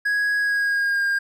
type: tone with pitch glide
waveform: triangle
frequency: 1661.2 to 1611.1 Hz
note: G#6 to G6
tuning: 0 to +47 cents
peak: -17 dBFS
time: 0.05-1.19 s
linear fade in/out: 10 ms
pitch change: -53 cents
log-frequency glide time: 0.38-1.04 s
effects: none

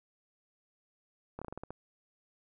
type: slowing click train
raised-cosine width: 1 ms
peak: -27 dBFS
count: 8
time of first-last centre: 1.39-1.706 s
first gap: 26 ms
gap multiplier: 1.18
effects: none

